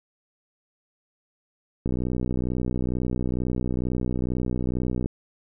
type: click train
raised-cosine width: 3 ms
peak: -14 dBFS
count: 200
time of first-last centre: 1.86-5.059 s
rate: 62.2 Hz
effects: none